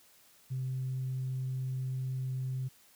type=tone; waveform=sine; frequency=130 Hz; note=C3; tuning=11 cents flat; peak=-31 dBFS; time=0.5-2.69 s; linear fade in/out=20 ms; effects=tanh soft clip ceiling -28 dBFS + white hiss -62 dBFS RMS until 2.95 s